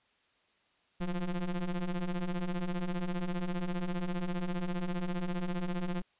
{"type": "ring-modulated tone", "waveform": "square", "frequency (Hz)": 87.31, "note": "F2", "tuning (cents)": 0, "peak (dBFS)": -29, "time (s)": [1, 6.02], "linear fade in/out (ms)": 10, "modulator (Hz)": 94.8, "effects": ["white hiss -70 dBFS RMS until 6.19 s", "resampled to 8000 Hz"]}